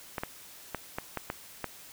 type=clicks; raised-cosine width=0.5 ms; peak=-17 dBFS; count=7; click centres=0.182 / 0.235 / 0.747 / 0.985 / 1.173 / 1.301 / 1.643 s; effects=white hiss -50 dBFS RMS until 1.92 s

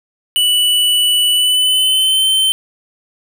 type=tone with pitch glide; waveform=square; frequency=2963 to 3092 Hz; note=F#7 to G7; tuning=+2 to -24 cents; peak=-11 dBFS; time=0.36-2.52 s; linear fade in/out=0 ms; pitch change=+74 cents; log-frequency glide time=1.31-2.26 s; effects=none

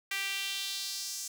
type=tone with high-pass filter sweep; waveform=sawtooth; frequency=392 Hz; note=G4; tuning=in tune; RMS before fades=-36 dBFS; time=0.11-1.28 s; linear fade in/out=5 ms; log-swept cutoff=2100 to 6500 Hz; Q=2.3; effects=none

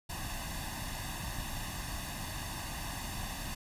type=noise with comb filter; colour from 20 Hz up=pink; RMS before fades=-39 dBFS; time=0.09-3.55 s; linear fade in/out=10 ms; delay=1.1 ms; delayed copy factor=+0.8; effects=resampled to 32000 Hz

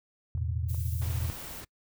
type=chord; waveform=sine; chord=E suspended fourth; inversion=none; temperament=equal; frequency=82.41 / 110 / 123.47 Hz; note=E2 / A2 / B2; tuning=0 / 0 / 0 cents; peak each=-30 / -35 / -36 dBFS; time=0.35-1.3 s; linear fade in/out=0 ms
type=clicks; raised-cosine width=1 ms; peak=-44 / -35 dBFS; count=2; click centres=0.376 / 0.746 s
type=noise with tremolo; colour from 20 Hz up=violet; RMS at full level=-43 dBFS; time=0.68-1.62 s; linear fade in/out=20 ms; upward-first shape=triangle; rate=17 Hz; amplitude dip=25%
type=noise; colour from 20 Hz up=pink; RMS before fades=-44 dBFS; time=1.01-1.65 s; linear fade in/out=10 ms
effects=noise-tail reverb RT60 0.1 s tail -25 dB re dry

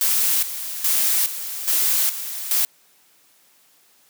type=noise with tremolo; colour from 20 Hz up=blue; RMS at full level=-19 dBFS; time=0.01-2.65 s; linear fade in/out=0 ms; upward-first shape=square; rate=1.2 Hz; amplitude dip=70%; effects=white hiss -57 dBFS RMS until 4.09 s + high-pass 150 Hz 12 dB/octave

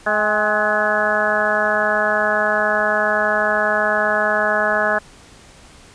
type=harmonic tone with a mistuned harmonic; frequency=211.9 Hz; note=G#3; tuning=35 cents sharp; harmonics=1 / 2 / 3 / 4 / 5 / 6 / 7 / 8; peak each=-30 / -28 / -20 / -25 / -26 / -25 / -22 / -21 dBFS; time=0.06-4.99 s; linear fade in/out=10 ms; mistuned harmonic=4; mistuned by=-43 cents; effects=pink hiss -45 dBFS RMS until 5.94 s + resampled to 22050 Hz

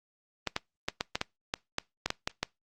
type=clicks; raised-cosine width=0.2 ms; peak=-11 dBFS; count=12; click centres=0.473 / 0.564 / 0.885 / 1.009 / 1.155 / 1.214 / 1.539 / 1.784 / 2.06 / 2.104 / 2.275 / 2.43 s; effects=noise-tail reverb RT60 0.2 s tail -24 dB re dry + Opus 32 kbps

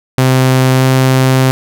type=tone with pitch glide; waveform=sawtooth; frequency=130 to 130.9 Hz; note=C3 to C3; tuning=-11 to +1 cents; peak=-3 dBFS; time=0.18-1.51 s; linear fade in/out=0 ms; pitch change=+12 cents; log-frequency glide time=0.75-0.84 s; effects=none

